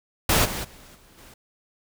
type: noise with level steps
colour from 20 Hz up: pink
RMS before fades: -19 / -30 / -48 / -54 / -48 dBFS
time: 0.29-1.34 s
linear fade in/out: 5 ms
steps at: 0.44 / 0.63 / 0.94 / 1.17 s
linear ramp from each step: 20 ms
effects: none